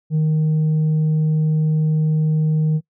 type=tone with tanh clipping; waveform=sine; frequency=155.56 Hz; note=D#3; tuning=in tune; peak=-15 dBFS; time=0.1-2.81 s; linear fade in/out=50 ms; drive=2 dB; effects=noise-tail reverb RT60 0.1 s tail -24 dB re dry